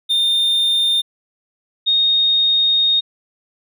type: tone pair in turn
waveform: triangle / sine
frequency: 3625 / 3710 Hz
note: A#7 / A#7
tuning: -49 / -9 cents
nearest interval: unison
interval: 40 cents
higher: second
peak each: -12 dBFS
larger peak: neither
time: 0.09-1.02 / 1.86-3.01 s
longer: second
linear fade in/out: 20 ms
effects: none